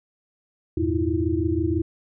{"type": "tone cluster", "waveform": "sine", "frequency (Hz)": [83.1, 99.1, 114.9, 319.1, 345.2], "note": ["E2", "G2", "A#2", "D#4", "F4"], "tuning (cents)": [15, 19, -25, 44, -20], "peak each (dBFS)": [-26, -32, -31, -24, -26], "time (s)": [0.77, 1.82], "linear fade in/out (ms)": 5, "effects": []}